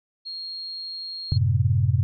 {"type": "tone", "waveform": "sine", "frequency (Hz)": 4257, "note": "C8", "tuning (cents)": 29, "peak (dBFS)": -31, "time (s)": [0.25, 1.38], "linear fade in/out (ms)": 20}
{"type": "chord", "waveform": "sine", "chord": "F# diminished", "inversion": "none", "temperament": "equal", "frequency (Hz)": [92.5, 110, 130.81], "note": ["F#2", "A2", "C3"], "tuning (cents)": [0, 0, 0], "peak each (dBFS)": -22, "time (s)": [1.32, 2.03], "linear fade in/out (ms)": 0}
{"effects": []}